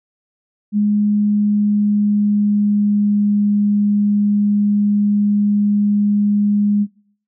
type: tone with pitch glide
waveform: sine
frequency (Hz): 207.7 to 205.7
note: G#3 to G#3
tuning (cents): 0 to -16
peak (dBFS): -12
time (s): 0.72-6.87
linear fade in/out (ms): 50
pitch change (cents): -16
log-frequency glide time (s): 1.11-3.42
effects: noise-tail reverb RT60 0.6 s tail -23 dB re dry